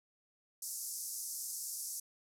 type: band-pass noise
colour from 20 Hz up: white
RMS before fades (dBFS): -42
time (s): 0.62-2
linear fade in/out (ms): 5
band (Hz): 5200 to 13000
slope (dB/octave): 48
effects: none